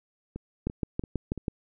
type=two click trains; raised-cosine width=3 ms; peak=-23 / -15 dBFS; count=4 / 6; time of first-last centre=0.36-1.377 / 0.67-1.482 s; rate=2.95 / 6.16 Hz; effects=none